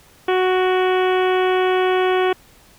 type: harmonic tone with a mistuned harmonic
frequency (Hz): 370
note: F#4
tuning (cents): 0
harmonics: 1 / 2 / 3 / 4 / 5 / 6 / 7 / 8 / 9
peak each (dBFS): -16 / -22 / -26 / -28 / -30 / -32 / -33 / -34 / -35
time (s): 0.28-2.33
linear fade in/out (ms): 5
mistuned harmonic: 6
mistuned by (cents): +32
effects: pink hiss -50 dBFS RMS until 2.78 s

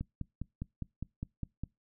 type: click train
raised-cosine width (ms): 5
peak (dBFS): -24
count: 9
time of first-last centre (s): 0.01-1.636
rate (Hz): 4.92
effects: noise-tail reverb RT60 0.2 s tail -24 dB re dry

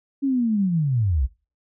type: linear sweep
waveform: sine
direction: down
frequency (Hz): 282.3 to 55.5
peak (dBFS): -18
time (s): 0.22-1.27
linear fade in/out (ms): 20
effects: noise-tail reverb RT60 0.3 s tail -18 dB re dry

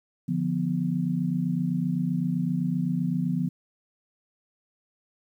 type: chord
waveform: sine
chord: B diminished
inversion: first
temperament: equal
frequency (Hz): 146.83 / 174.61 / 246.9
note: D3 / F3 / B3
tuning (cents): 0 / 0 / 0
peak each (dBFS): -30 / -26 / -29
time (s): 0.28-3.49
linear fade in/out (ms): 10
effects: 10-bit

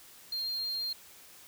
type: tone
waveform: sine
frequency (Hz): 4202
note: C8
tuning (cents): +7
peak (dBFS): -29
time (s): 0.32-0.93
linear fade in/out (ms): 5
effects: tanh soft clip ceiling -31 dBFS + white hiss -54 dBFS RMS until 1.47 s

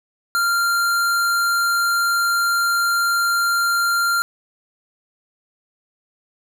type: tone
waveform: square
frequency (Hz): 1389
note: F6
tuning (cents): -10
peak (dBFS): -17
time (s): 0.35-4.22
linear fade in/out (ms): 0
effects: 8-bit

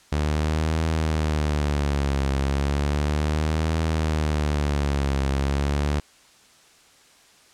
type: tone with vibrato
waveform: sawtooth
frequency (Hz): 74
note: D2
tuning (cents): +14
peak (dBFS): -17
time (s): 0.12-6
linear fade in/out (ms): 5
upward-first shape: triangle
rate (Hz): 0.34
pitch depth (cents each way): 150
effects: white hiss -54 dBFS RMS until 7.53 s + low-pass 8000 Hz 12 dB/octave

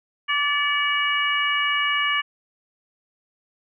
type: harmonic tone with a mistuned harmonic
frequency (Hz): 580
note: D5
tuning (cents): -22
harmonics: 2 / 3 / 4 / 5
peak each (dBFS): -25 / -25 / -25 / -25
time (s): 0.28-2.22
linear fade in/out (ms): 20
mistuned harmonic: 4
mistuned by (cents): -33
effects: none

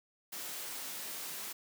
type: high-pass noise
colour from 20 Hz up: white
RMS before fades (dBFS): -42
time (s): 0.32-1.53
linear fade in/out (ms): 10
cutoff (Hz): 180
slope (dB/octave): 12
effects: none

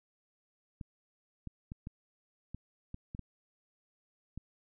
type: clicks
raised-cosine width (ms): 5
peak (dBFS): -29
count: 9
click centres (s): 0.812 / 1.473 / 1.719 / 1.871 / 2.546 / 2.944 / 3.149 / 3.193 / 4.376
effects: none

